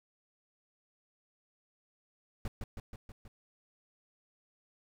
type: noise with echo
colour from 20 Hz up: brown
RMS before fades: -36 dBFS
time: 2.45-2.48 s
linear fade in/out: 2 ms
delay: 160 ms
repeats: 5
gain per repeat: -3 dB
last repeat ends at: 3.28 s
effects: none